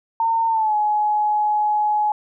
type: tone with pitch glide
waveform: sine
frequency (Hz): 909 to 843.2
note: A#5 to G#5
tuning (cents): -44 to +26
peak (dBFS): -16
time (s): 0.2-2.12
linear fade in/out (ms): 2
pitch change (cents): -130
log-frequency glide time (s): 0.49-0.75
effects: none